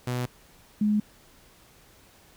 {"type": "tone pair in turn", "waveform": ["sawtooth", "sine"], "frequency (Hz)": [124, 210.1], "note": ["B2", "G#3"], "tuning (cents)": [7, 20], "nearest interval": "major sixth", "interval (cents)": 913, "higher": "second", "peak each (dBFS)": [-23, -20], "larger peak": "second", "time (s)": [[0.07, 0.26], [0.81, 1]], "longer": "neither", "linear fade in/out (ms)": 5, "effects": ["pink hiss -56 dBFS RMS until 2.36 s"]}